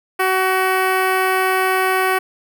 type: tone with notch filter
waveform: 10% pulse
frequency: 376 Hz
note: F#4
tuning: 28 cents sharp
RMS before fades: -17 dBFS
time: 0.19-2.19 s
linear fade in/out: 10 ms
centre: 6000 Hz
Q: 0.85
effects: none